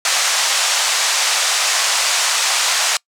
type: band-pass noise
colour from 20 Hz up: white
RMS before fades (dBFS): -17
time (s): 0.05-2.97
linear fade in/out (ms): 2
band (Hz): 640 to 7800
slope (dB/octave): 24
effects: noise-tail reverb RT60 0.1 s tail -25 dB re dry